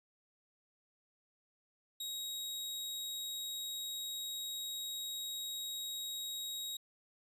sawtooth tone, 3795 Hz, A#7, 30 cents sharp, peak -36 dBFS, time 2-6.77 s, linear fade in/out 5 ms, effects resampled to 32000 Hz

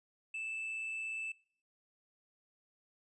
triangle tone with amplitude modulation, 2637 Hz, E7, in tune, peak -35 dBFS, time 0.34-1.32 s, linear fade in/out 5 ms, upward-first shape sine, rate 117 Hz, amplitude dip 30%, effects noise-tail reverb RT60 0.6 s tail -25 dB re dry + resampled to 24000 Hz

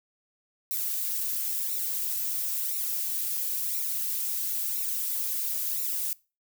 violet noise with flanger, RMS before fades -30 dBFS, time 0.71-6.13 s, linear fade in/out 0 ms, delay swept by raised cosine 0.62 to 4.82 ms, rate 0.98 Hz, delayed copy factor -1, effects noise-tail reverb RT60 0.3 s tail -22 dB re dry

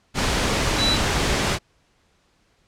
sine tone in noise, 3951 Hz, B7, in tune, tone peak -19 dBFS, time 0.77-0.98 s, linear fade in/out 50 ms, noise pink, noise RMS -21 dBFS, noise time 0.14-1.59 s, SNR -1 dB, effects pink hiss -63 dBFS RMS until 2.67 s + low-pass 7000 Hz 12 dB/octave

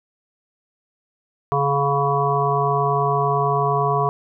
harmonic tone, 140.9 Hz, C#3, 29 cents sharp, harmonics 1 / 3 / 5 / 7 / 8, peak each -23 / -23 / -23 / -23 / -23 dBFS, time 1.52-4.09 s, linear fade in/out 0 ms, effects none

